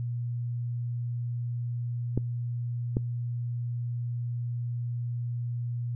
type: clicks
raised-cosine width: 3 ms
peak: -14 dBFS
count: 2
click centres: 2.176 / 2.969 s
effects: noise-tail reverb RT60 0.3 s tail -26 dB re dry + added 120 Hz sine -29 dBFS peak until 5.95 s